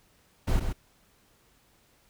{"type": "noise with echo", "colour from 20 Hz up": "brown", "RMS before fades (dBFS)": -24, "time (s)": [0.47, 0.6], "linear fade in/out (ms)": 10, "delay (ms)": 130, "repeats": 1, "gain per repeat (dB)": -6, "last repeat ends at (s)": 0.73, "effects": ["pink hiss -64 dBFS RMS until 2.09 s"]}